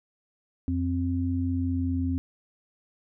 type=tone pair together; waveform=sine; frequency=87.31 / 262.5 Hz; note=F2 / C4; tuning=0 / +6 cents; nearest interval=octave + perfect fifth; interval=1906 cents; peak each=-27 dBFS; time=0.68-2.18 s; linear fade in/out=0 ms; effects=none